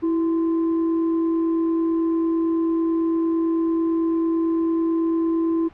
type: tone with frequency modulation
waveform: sine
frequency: 329 Hz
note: E4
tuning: 3 cents flat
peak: -18 dBFS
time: 0.02-5.69 s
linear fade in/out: 20 ms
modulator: 707 Hz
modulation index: 0.25
effects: pink hiss -49 dBFS RMS until 5.73 s + low-pass 2000 Hz 12 dB/octave